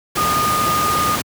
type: tone in noise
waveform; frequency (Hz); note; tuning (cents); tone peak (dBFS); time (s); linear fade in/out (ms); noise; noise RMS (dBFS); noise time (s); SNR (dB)
sine; 1223; D#6; -30; -16; 0.17-1.16; 10; pink; -21; 0.15-1.22; +2
effects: high-pass 100 Hz 12 dB/octave